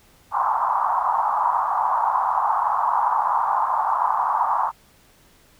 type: band-pass noise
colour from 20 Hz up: white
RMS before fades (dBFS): -21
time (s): 0.31-4.72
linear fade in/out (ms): 50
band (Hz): 810 to 1100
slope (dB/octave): 48
effects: pink hiss -55 dBFS RMS until 5.59 s